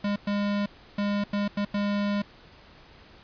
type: tone bursts at uneven times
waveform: square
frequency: 203.6 Hz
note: G#3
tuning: 34 cents flat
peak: -25 dBFS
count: 6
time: 0.04-0.16 / 0.27-0.66 / 0.98-1.24 / 1.33-1.48 / 1.57-1.65 / 1.74-2.22 s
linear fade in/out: 5 ms
effects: pink hiss -52 dBFS RMS until 3.23 s + resampled to 11025 Hz